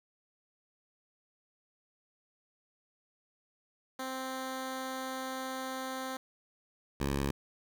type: tone pair in turn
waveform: 10% pulse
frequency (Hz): 261.6 / 69.53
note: C4 / C#2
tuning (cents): 0 / +6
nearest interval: octave + major seventh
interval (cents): 2294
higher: first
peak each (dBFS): -28 / -22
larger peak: second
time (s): 3.99-6.17 / 7-7.31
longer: first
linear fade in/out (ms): 5
effects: none